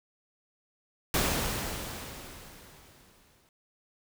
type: noise with exponential decay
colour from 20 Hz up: pink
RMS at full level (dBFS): -26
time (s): 1.14-3.49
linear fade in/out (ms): 1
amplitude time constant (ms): 510
effects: none